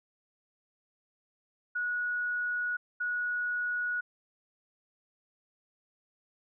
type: tone bursts at uneven times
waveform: sine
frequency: 1460 Hz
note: F#6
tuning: 24 cents flat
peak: -29 dBFS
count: 2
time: 1.75-2.77 / 3-4.01 s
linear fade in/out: 10 ms
effects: none